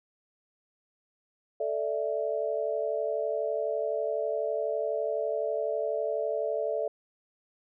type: chord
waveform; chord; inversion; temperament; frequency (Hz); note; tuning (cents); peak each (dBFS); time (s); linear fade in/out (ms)
sine; A suspended fourth; none; equal; 440 / 587.3 / 659.3; A4 / D5 / E5; 0 / 0 / 0; -32 / -31 / -32; 1.6-6.88; 5
effects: none